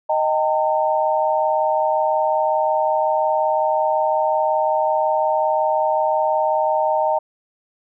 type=chord; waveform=sine; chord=Eb major; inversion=none; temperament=equal with one note detuned; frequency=622.3 / 784 / 909.5 Hz; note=Eb5 / G5 / Bb5; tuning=0 / 0 / -43 cents; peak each=-19 / -22 / -20 dBFS; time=0.09-7.19 s; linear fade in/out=10 ms; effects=none